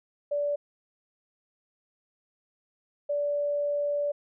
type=tone pair in turn; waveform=sine; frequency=580 / 580 Hz; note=D5 / D5; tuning=-22 / -22 cents; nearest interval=unison; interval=0 cents; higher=neither; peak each=-25 dBFS; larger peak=neither; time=0.31-0.56 / 3.09-4.12 s; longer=second; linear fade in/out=10 ms; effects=none